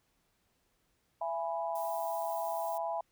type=chord; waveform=sine; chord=E major; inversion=none; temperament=equal with one note detuned; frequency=669.6 / 830.6 / 987.8 Hz; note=E5 / G#5 / B5; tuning=+27 / 0 / 0 cents; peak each=-35 / -37 / -39 dBFS; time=1.21-3.01 s; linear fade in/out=5 ms
type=noise; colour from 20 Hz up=violet; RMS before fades=-48 dBFS; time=1.75-2.78 s; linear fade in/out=5 ms
effects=pink hiss -75 dBFS RMS until 3.11 s